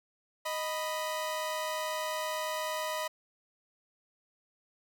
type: tone pair together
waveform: sawtooth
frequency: 622.3 / 987.8 Hz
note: D#5 / B5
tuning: 0 / 0 cents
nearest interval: minor sixth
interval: 800 cents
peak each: -31 / -32 dBFS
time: 0.45-3.08 s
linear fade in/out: 10 ms
effects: none